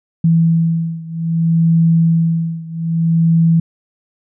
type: beating tone pair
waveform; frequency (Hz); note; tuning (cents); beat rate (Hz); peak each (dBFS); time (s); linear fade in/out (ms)
sine; 164.81 / 165.43; E3 / E3; 0 / +6; 0.62; -13 / -15; 0.24-3.6; 5
effects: none